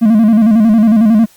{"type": "tone with vibrato", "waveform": "triangle", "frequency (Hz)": 220, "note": "A3", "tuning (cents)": 0, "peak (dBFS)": -3, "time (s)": [0.01, 1.26], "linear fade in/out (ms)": 20, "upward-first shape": "square", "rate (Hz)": 11, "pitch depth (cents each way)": 80, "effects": ["white hiss -46 dBFS RMS until 1.36 s", "Opus 32 kbps"]}